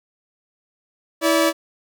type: tone pair together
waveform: sawtooth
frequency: 326.3 / 575.1 Hz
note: E4 / D5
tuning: -18 / -36 cents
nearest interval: minor seventh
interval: 982 cents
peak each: -14 dBFS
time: 1.21-1.53 s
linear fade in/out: 50 ms
effects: none